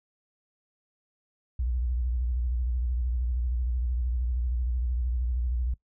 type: tone with vibrato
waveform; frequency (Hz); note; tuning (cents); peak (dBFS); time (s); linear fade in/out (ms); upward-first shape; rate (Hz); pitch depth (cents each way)
sine; 60.9; B1; -24; -25; 1.59-5.74; 5; square; 13; 89
effects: noise-tail reverb RT60 0.1 s tail -20 dB re dry